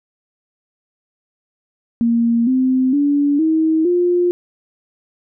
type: tone with pitch steps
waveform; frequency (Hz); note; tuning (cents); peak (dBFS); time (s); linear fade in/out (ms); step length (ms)
sine; 233.1 / 258.6 / 287 / 318.4 / 353.3; A#3 / C4 / D4 / D#4 / F4; 0 / -20 / -40 / +40 / +20; -12; 2.01-4.31; 0; 460
effects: none